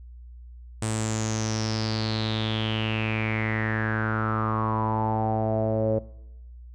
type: tone with low-pass filter sweep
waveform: sawtooth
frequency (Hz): 110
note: A2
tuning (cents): 0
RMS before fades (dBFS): -26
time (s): 0.82-5.99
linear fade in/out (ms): 5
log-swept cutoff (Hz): 8500 to 530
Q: 7.5
effects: noise-tail reverb RT60 0.9 s tail -21 dB re dry + added 60 Hz sine -41 dBFS peak until 6.74 s